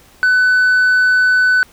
triangle tone with hard clipping, 1500 Hz, F#6, 23 cents sharp, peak -8 dBFS, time 0.23-1.63 s, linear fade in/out 0 ms, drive 1 dB, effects pink hiss -47 dBFS RMS until 1.72 s

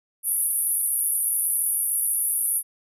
white band-pass noise, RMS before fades -24 dBFS, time 0.23-2.63 s, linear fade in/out 50 ms, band 9700 to 12000 Hz, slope 96 dB/octave, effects none

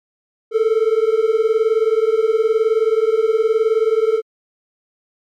triangle beating tone pair, 433.7 / 452.7 Hz, A4 / A4, -25 / +49 cents, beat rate 19 Hz, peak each -14 dBFS, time 0.51-4.22 s, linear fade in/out 50 ms, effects MP3 96 kbps

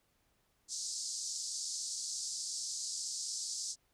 pink band-pass noise, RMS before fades -40 dBFS, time 0.68-3.76 s, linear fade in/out 50 ms, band 4600 to 8400 Hz, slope 48 dB/octave, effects pink hiss -75 dBFS RMS until 3.93 s

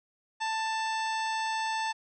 harmonic tone, 885 Hz, A5, 10 cents sharp, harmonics 1 / 2 / 3 / 4 / 5 / 6 / 7 / 9, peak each -30 / -36 / -40 / -42 / -44 / -46 / -47 / -49 dBFS, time 0.4-1.93 s, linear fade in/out 20 ms, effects none

